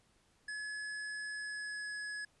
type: tone with pitch glide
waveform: square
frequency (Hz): 1700 to 1689.2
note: G#6 to G#6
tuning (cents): +40 to +29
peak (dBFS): -40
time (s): 0.48-2.25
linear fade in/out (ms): 5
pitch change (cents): -11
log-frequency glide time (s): 1.32-1.92
effects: pink hiss -71 dBFS RMS until 2.4 s + resampled to 24000 Hz